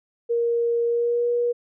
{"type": "tone with pitch glide", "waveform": "sine", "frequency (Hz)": [469.4, 479.5], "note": ["A#4", "A#4"], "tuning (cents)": [12, 49], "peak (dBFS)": -19, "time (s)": [0.29, 1.53], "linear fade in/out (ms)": 20, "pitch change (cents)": 37, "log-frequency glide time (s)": [0.85, 1.29], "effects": []}